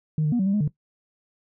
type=tone with pitch steps; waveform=sine; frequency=154.6 / 150.9 / 240.8 / 190 / 197.1 / 209.3 / 148.2 Hz; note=D#3 / D3 / B3 / F#3 / G3 / G#3 / D3; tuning=-11 / +47 / -44 / +46 / +10 / +14 / +16 cents; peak=-18 dBFS; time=0.18-0.677 s; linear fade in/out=2 ms; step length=71 ms; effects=noise-tail reverb RT60 0.1 s tail -18 dB re dry + tanh soft clip ceiling -16 dBFS